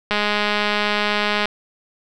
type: click train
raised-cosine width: 0.3 ms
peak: -4 dBFS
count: 281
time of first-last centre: 0.11-1.456 s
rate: 208 Hz
effects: none